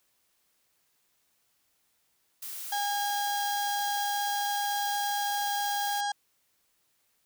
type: noise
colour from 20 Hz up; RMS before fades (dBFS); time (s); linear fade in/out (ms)
blue; -39; 2.42-6.01; 5
type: harmonic tone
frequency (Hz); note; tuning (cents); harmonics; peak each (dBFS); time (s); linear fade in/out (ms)
816; G#5; -31; 1 / 2 / 4 / 5 / 6 / 7 / 8 / 9 / 10; -29 / -36 / -39 / -45 / -43 / -44 / -47 / -57 / -47; 2.72-6.12; 5
effects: white hiss -72 dBFS RMS until 7.25 s